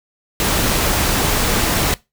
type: noise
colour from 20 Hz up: pink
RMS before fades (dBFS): -17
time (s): 0.4-1.94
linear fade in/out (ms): 0
effects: noise-tail reverb RT60 0.2 s tail -20 dB re dry